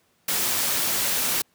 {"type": "noise", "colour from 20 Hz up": "white", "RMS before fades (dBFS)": -24, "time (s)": [0.28, 1.42], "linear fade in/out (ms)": 5, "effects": ["pink hiss -65 dBFS RMS until 1.54 s", "high-pass 100 Hz 12 dB/octave"]}